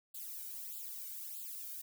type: noise with flanger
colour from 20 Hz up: violet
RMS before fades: -45 dBFS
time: 0.14-1.82 s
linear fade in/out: 10 ms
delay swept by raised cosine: 0.25 to 1.35 ms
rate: 1.6 Hz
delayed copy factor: +0.95
effects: none